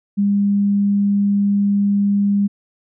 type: tone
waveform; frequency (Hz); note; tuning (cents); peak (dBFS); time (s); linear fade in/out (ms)
sine; 201.6; G3; +49; -13; 0.17-2.48; 20
effects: none